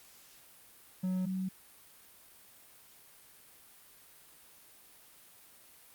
triangle / sine tone pair in turn, 185 / 187.91 Hz, F#3 / F#3, 0 / +27 cents, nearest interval unison, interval 27 cents, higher second, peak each -28 / -32 dBFS, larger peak first, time 1.03-1.26 / 1.26-1.49 s, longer neither, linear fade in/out 10 ms, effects white hiss -58 dBFS RMS until 5.94 s + Opus 48 kbps

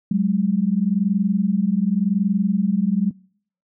sine tone pair together, 187.2 / 208.1 Hz, F#3 / G#3, +20 / +4 cents, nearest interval major second, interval 184 cents, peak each -19 dBFS, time 0.11-3.11 s, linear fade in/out 5 ms, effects noise-tail reverb RT60 0.6 s tail -25 dB re dry

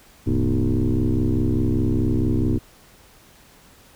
sine tone with frequency modulation, 110 Hz, A2, in tune, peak -16 dBFS, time 0.26-2.59 s, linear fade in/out 20 ms, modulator 64.8 Hz, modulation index 3.7, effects tanh soft clip ceiling -12 dBFS + pink hiss -51 dBFS RMS until 3.95 s

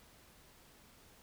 silence, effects pink hiss -62 dBFS RMS until 1.22 s

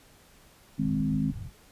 white low-pass noise, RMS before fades -39 dBFS, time 0.78-1.52 s, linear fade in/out 50 ms, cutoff 140 Hz, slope 24 dB/octave
sine chord, Ab major, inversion second, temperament equal, 155.56 / 207.7 / 261.6 Hz, Eb3 / Ab3 / C4, 0 / 0 / 0 cents, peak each -29 dBFS, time 0.78-1.32 s, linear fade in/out 20 ms
effects pink hiss -57 dBFS RMS until 1.71 s + resampled to 32000 Hz

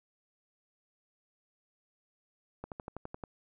slowing click train, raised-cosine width 1 ms, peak -26 dBFS, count 8, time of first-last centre 2.64-3.238 s, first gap 78 ms, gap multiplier 1.03, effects none

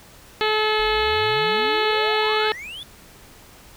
harmonic tone, 430.6 Hz, A4, 37 cents flat, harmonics 1 / 2 / 3 / 4 / 5 / 6 / 7 / 8 / 9 / 10, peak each -22 / -25 / -27 / -28 / -29 / -30 / -30 / -31 / -32 / -32 dBFS, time 0.41-2.52 s, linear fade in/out 0 ms
triangle exponential sweep, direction up, 37.62 to 3556 Hz, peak -31 dBFS, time 0.79-2.83 s, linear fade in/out 0 ms
effects pink hiss -47 dBFS RMS until 3.76 s

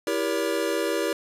square chord, E diminished seventh, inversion none, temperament just, 329.6 / 395.6 / 474.7 / 569.6 Hz, E4 / G4 / Bb4 / Db5, 0 / +16 / +31 / +47 cents, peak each -30 dBFS, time 0.07-1.13 s, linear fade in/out 2 ms, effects resampled to 32000 Hz + 9-bit

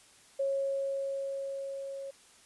sine tone with level ramp, 548 Hz, C#5, 20 cents flat, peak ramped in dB -27 to -38 dBFS, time 0.39-2.11 s, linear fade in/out 10 ms, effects white hiss -59 dBFS RMS until 2.45 s + resampled to 24000 Hz

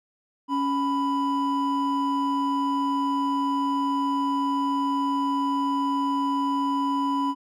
triangle tone pair together, 278.4 / 992.1 Hz, C#4 / B5, +8 / +8 cents, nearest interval octave + minor seventh, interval 2200 cents, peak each -23 dBFS, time 0.48-7.35 s, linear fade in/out 50 ms, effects none

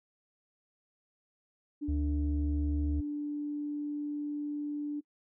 sine tone, 293.7 Hz, D4, in tune, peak -32 dBFS, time 1.81-5.01 s, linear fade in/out 20 ms
sine tone with pitch glide, 73.42 to 73.93 Hz, D2 to D2, 0 to +12 cents, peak -28 dBFS, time 1.88-3.01 s, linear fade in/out 10 ms, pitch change +12 cents, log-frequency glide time 2.44-2.87 s
effects noise-tail reverb RT60 0.1 s tail -24 dB re dry + tanh soft clip ceiling -22 dBFS

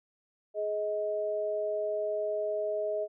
sine tone pair together, 419.3 / 630 Hz, G#4 / D#5, +17 / +21 cents, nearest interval perfect fifth, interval 704 cents, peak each -34 / -30 dBFS, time 0.54-3.08 s, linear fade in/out 50 ms, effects none

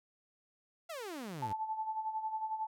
sawtooth exponential sweep, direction down, 702 to 93.2 Hz, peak -37 dBFS, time 0.89-1.53 s, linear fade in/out 10 ms
sine tone with tremolo, 875 Hz, A5, 10 cents flat, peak -32 dBFS, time 1.42-2.67 s, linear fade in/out 5 ms, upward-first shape sine, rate 11 Hz, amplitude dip 65%
effects none

